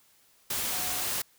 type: tone in noise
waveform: sine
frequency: 734 Hz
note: F#5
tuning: 14 cents flat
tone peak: -42 dBFS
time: 0.72-1.03 s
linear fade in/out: 5 ms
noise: white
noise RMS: -31 dBFS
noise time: 0.5-1.22 s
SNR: -14 dB
effects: white hiss -63 dBFS RMS until 1.38 s